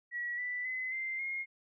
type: tone with pitch steps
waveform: sine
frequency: 1926 / 1977.9 / 2031 / 2086 / 2142 Hz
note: B6 / B6 / B6 / C7 / C7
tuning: -44 / +2 / +48 / -6 / +40 cents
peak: -34 dBFS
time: 0.11-1.46 s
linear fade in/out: 50 ms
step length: 270 ms
effects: none